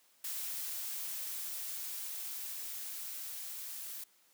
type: noise with level ramp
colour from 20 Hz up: blue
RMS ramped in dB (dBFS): -39 to -44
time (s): 0.24-4.04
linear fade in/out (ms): 5
effects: white hiss -68 dBFS RMS until 4.33 s + high-pass 200 Hz 12 dB/octave